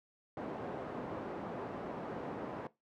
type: band-pass noise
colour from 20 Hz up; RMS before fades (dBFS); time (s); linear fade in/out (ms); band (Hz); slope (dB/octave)
pink; -42; 0.37-2.67; 2; 220 to 880; 12
effects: noise-tail reverb RT60 0.2 s tail -18 dB re dry